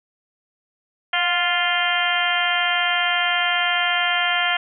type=harmonic tone with a mistuned harmonic; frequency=349.2 Hz; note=F4; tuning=in tune; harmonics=2 / 3 / 4 / 5 / 6 / 7 / 8 / 9; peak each=-25 / -30 / -25 / -25 / -25 / -30 / -28 / -25 dBFS; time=1.13-4.57 s; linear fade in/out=5 ms; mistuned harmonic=2; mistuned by=+32 cents; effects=none